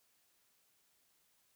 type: silence
effects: white hiss -74 dBFS RMS until 1.55 s